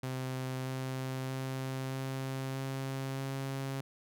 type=tone with pitch steps; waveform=sawtooth; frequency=130 / 131.06 / 132.12 / 133.19 / 134.27 / 135.36 Hz; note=C3 / C3 / C3 / C3 / C3 / C#3; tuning=-11 / +3 / +17 / +31 / +45 / -41 cents; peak=-31 dBFS; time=0.03-3.81 s; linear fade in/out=5 ms; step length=630 ms; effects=none